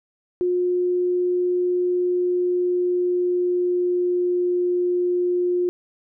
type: tone with pitch glide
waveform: sine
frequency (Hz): 358.4 to 356.1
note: F4 to F4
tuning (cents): +45 to +34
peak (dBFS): -18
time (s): 0.41-5.69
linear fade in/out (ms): 0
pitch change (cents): -11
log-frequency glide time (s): 1.85-4.58
effects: none